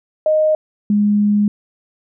sine tone pair in turn, 620 / 206.9 Hz, D#5 / G#3, -6 / -6 cents, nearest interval octave + perfect fifth, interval 1900 cents, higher first, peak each -11 dBFS, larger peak neither, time 0.26-0.55 / 0.9-1.48 s, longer second, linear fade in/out 2 ms, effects none

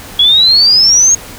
sine exponential sweep, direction up, 3322 to 6610 Hz, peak -4 dBFS, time 0.19-1.15 s, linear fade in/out 5 ms, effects pink hiss -30 dBFS RMS until 1.38 s

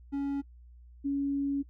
triangle / sine tone pair in turn, 279.8 / 279.8 Hz, C#4 / C#4, +16 / +16 cents, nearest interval unison, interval 0 cents, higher neither, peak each -27 dBFS, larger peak neither, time 0.12-0.42 / 1.04-1.63 s, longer second, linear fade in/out 20 ms, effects noise-tail reverb RT60 0.1 s tail -23 dB re dry + added 60 Hz sine -50 dBFS peak until 1.69 s

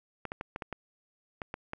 clicks, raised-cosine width 0.5 ms, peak -21 dBFS, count 9, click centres 0.253 / 0.319 / 0.411 / 0.561 / 0.622 / 0.727 / 1.418 / 1.541 / 1.734 s, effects none

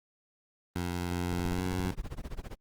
15% pulse tone with pitch glide, 88.2 to 91.57 Hz, F2 to F#2, +18 to -17 cents, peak -24 dBFS, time 0.76-1.91 s, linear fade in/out 0 ms, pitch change +65 cents, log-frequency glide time 1.51-1.6 s
brown noise with tremolo, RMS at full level -35 dBFS, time 1.31-2.56 s, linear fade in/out 20 ms, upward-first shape sine, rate 15 Hz, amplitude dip 100%
effects Opus 24 kbps

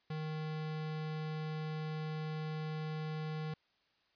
square tone, 155.56 Hz, D#3, in tune, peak -38 dBFS, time 0.1-3.54 s, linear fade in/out 5 ms, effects white hiss -74 dBFS RMS until 4.15 s + resampled to 11025 Hz

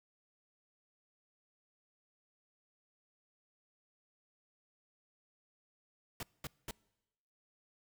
pink noise bursts, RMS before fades -42 dBFS, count 3, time 6.2-6.71 s, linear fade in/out 2 ms, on 30 ms, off 210 ms, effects noise-tail reverb RT60 1.0 s tail -25 dB re dry

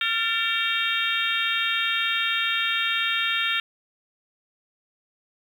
harmonic tone with a mistuned harmonic, 459.3 Hz, A#4, 26 cents flat, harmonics 3 / 4 / 5 / 6 / 7 / 8, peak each -29 / -29 / -29 / -29 / -29 / -29 dBFS, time 0.01-3.6 s, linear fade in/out 2 ms, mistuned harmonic 4, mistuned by -57 cents, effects 8-bit

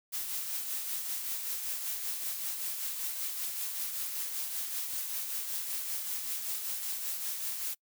blue noise with tremolo, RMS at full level -34 dBFS, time 0.12-7.75 s, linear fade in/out 20 ms, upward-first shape triangle, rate 5.2 Hz, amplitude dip 45%, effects noise-tail reverb RT60 0.1 s tail -26 dB re dry

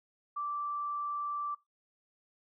sine tone, 1169 Hz, D6, 8 cents flat, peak -33 dBFS, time 0.36-1.55 s, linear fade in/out 10 ms, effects noise-tail reverb RT60 0.2 s tail -19 dB re dry

